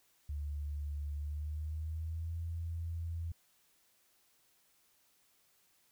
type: tone with pitch glide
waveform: sine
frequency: 73 to 83.37 Hz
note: D2 to E2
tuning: -10 to +20 cents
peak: -36 dBFS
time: 0.29-3.32 s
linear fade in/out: 5 ms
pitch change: +230 cents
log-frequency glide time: 1.16-2.37 s
effects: white hiss -71 dBFS RMS until 5.91 s